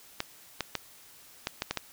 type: clicks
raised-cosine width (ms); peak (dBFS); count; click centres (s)
0.2; -12; 7; 0.204 / 0.607 / 0.753 / 1.471 / 1.621 / 1.71 / 1.773
effects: white hiss -54 dBFS RMS until 1.92 s